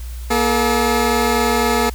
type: tone pair together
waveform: 15% pulse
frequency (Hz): 237 / 430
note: A#3 / A4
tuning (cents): +29 / -40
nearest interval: minor seventh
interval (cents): 1031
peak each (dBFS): -11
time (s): 0.3-1.9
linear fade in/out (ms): 10
effects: added 60 Hz sine -26 dBFS peak until 1.94 s + white hiss -42 dBFS RMS until 1.94 s